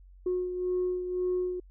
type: beating tone pair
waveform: sine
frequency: 362.8 / 364.7 Hz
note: F#4 / F#4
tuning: -34 / -25 cents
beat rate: 1.9 Hz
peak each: -27 / -35 dBFS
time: 0.26-1.6 s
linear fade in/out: 5 ms
effects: tanh soft clip ceiling -22 dBFS + added 46 Hz sine -50 dBFS peak until 1.7 s